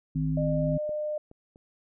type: harmonic tone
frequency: 51.91 Hz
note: G#1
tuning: in tune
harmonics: 1 / 3 / 5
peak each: -36 / -26 / -31 dBFS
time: 0.15-0.78 s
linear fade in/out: 10 ms
type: tone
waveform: sine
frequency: 604 Hz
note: D5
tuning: 48 cents sharp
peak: -28 dBFS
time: 0.37-1.18 s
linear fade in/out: 5 ms
type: clicks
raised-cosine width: 2 ms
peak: -31 / -36 / -40 dBFS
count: 3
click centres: 0.893 / 1.314 / 1.559 s
effects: none